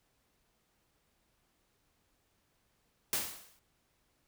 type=noise with exponential decay; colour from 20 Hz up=white; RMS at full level=-30 dBFS; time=3.13-3.59 s; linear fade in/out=0 ms; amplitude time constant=100 ms; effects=pink hiss -75 dBFS RMS until 4.27 s